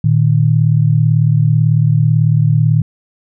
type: tone pair together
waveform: sine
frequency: 115 / 153.11 Hz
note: A#2 / D#3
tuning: -23 / -28 cents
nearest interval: perfect fourth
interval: 495 cents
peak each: -11 dBFS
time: 0.04-2.82 s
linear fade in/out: 5 ms
effects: none